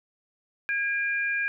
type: tone pair together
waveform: sine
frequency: 1632.4 / 2393 Hz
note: G#6 / D7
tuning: -30 / +32 cents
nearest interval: perfect fifth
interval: 662 cents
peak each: -26 / -29 dBFS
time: 0.69-1.48 s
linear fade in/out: 0 ms
effects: none